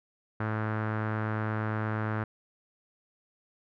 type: tone with low-pass filter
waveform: sawtooth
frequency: 108.6 Hz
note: A2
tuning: 22 cents flat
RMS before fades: -31 dBFS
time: 0.4-2.24 s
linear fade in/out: 5 ms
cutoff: 1500 Hz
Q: 3
effects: none